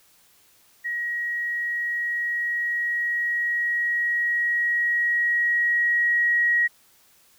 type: tone with level ramp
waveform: sine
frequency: 1900 Hz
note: A#6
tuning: 33 cents sharp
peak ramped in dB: -25 to -17 dBFS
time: 0.84-6.68 s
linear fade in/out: 20 ms
effects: white hiss -58 dBFS RMS until 7.38 s